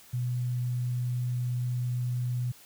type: tone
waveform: sine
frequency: 123.47 Hz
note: B2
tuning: in tune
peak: -27 dBFS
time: 0.13-2.52 s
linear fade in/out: 10 ms
effects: white hiss -54 dBFS RMS until 2.65 s